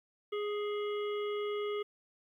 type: harmonic tone with a mistuned harmonic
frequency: 415.3 Hz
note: G#4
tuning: in tune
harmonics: 1 / 3 / 5 / 7 / 8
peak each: -33 / -43 / -47 / -50 / -51 dBFS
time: 0.32-1.83 s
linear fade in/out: 10 ms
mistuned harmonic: 5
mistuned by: +18 cents
effects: 12-bit